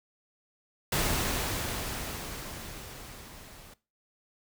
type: noise with level ramp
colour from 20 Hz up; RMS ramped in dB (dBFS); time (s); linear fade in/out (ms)
pink; -27 to -51; 0.92-3.74; 5
effects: noise-tail reverb RT60 0.3 s tail -19 dB re dry